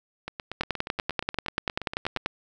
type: two click trains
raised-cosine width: 0.3 ms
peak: -9 / -17 dBFS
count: 18 / 17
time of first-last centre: 0.61-2.26 / 0.28-2.171 s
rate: 10.3 / 8.46 Hz
effects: none